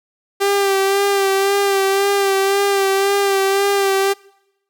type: tone with vibrato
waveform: sawtooth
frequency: 394.3 Hz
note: G4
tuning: 10 cents sharp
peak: -10 dBFS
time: 0.4-4.14 s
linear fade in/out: 20 ms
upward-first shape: sine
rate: 1.9 Hz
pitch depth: 30 cents each way
effects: noise-tail reverb RT60 0.9 s tail -25 dB re dry